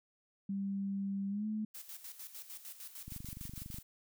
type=tone with pitch glide; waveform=sine; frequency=197.1 to 214.9 Hz; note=G3 to A3; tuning=+10 to -41 cents; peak=-34 dBFS; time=0.49-1.65 s; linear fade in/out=5 ms; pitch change=+149 cents; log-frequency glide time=1.29-1.46 s
type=noise with tremolo; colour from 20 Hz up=blue; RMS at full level=-47 dBFS; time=1.74-3.83 s; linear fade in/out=10 ms; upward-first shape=square; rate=6.6 Hz; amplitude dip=65%
type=click train; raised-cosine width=5 ms; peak=-34 dBFS; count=18; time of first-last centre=3.08-3.785 s; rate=24.1 Hz
effects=none